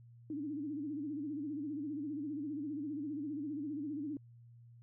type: tone with vibrato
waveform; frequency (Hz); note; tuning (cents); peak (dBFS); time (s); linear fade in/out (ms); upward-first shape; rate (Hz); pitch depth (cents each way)
sine; 293.7; D4; 0; -37; 0.3-4.17; 2; sine; 15; 130
effects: added 118 Hz sine -55 dBFS peak until 4.82 s